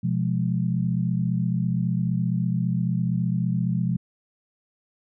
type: chord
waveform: sine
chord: F diminished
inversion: second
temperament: just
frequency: 125.72 / 174.61 / 209.5 Hz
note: Cb3 / F3 / Ab3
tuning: +31 / 0 / +15 cents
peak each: -25 / -24 / -29 dBFS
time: 0.03-3.97 s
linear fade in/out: 10 ms
effects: none